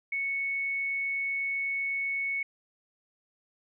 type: tone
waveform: sine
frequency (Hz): 2213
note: C#7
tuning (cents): -3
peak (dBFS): -28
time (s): 0.12-2.43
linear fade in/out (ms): 5
effects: none